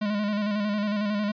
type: tone with vibrato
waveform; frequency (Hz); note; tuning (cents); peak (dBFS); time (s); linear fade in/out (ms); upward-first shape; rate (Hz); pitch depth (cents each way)
square; 207.7; G#3; 0; -25; 0.01-1.32; 10; square; 11; 39
effects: resampled to 11025 Hz